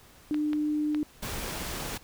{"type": "tone", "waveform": "sine", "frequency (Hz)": 300.7, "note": "D4", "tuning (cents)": 41, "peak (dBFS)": -25, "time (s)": [0.31, 1.03], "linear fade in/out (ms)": 0}
{"type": "clicks", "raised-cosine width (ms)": 0.3, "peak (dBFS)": -22, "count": 3, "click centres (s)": [0.344, 0.532, 0.947]}
{"type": "noise", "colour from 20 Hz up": "pink", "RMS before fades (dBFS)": -35, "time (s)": [1.22, 1.98], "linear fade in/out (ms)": 10}
{"effects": ["pink hiss -55 dBFS RMS until 2.03 s"]}